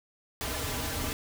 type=noise with comb filter; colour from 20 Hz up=pink; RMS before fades=-33 dBFS; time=0.41-1.13 s; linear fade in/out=0 ms; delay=5.5 ms; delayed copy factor=-1; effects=none